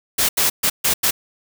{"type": "noise bursts at uneven times", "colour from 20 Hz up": "white", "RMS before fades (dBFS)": -17, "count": 5, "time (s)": [[0.18, 0.29], [0.37, 0.5], [0.63, 0.7], [0.84, 0.94], [1.03, 1.11]], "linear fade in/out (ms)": 10, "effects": []}